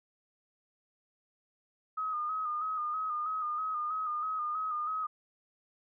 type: tone with vibrato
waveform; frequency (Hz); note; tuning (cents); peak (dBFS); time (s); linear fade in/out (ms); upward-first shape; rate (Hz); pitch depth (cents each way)
sine; 1244.5; D#6; 0; -31; 1.97-5.07; 10; square; 3.1; 39
effects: none